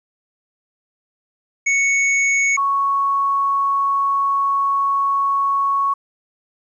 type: tone pair in turn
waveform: square / sine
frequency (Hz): 2217 / 1108.5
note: C#7 / C#6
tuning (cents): 0 / 0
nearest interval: octave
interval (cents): 1200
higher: first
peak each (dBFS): -15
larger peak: neither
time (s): 1.66-2.57 / 2.57-5.94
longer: second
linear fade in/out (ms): 10
effects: resampled to 22050 Hz + 9-bit